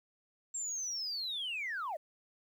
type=linear sweep; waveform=sine; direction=down; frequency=7530 to 561 Hz; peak=-34 dBFS; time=0.54-1.97 s; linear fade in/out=10 ms; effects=tanh soft clip ceiling -32 dBFS + 11-bit